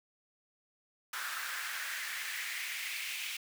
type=noise with high-pass filter sweep; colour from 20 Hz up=pink; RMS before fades=-39 dBFS; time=1.13-3.37 s; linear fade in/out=5 ms; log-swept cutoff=1400 to 2500 Hz; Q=3.3; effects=none